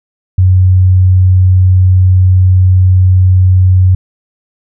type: tone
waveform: sine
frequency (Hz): 92.5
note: F#2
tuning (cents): 0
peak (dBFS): -3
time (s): 0.38-3.95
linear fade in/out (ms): 5
effects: none